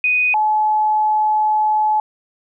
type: tone pair in turn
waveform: sine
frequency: 2490 / 856.3 Hz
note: D#7 / A5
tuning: +1 / -47 cents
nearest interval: octave + tritone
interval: 1848 cents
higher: first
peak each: -13 dBFS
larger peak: neither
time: 0.04-0.34 / 0.34-2 s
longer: second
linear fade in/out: 2 ms
effects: none